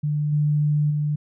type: tone with level steps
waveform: sine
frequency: 148.8 Hz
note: D3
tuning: 23 cents sharp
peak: -20 / -17 / -20 dBFS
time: 0.03-1.16 s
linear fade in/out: 10 ms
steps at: 0.32 / 0.9 s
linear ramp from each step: 10 ms
effects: none